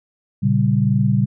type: chord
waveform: sine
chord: G diminished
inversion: first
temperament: equal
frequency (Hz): 116.54 / 138.59 / 196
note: Bb2 / Db3 / G3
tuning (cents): 0 / 0 / 0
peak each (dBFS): -18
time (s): 0.42-1.26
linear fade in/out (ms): 20
effects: none